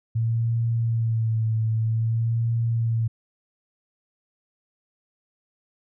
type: tone with vibrato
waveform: sine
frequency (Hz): 113.4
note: A#2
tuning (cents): -47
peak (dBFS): -20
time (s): 0.15-3.08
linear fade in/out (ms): 10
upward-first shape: sine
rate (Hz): 0.52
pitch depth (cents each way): 37
effects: none